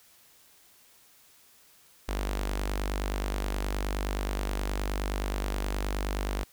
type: tone with notch filter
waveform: sawtooth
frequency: 49.52 Hz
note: G1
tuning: 18 cents sharp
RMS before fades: -31 dBFS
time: 2.08-6.44 s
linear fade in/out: 10 ms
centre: 120 Hz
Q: 0.51
effects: white hiss -59 dBFS RMS until 6.52 s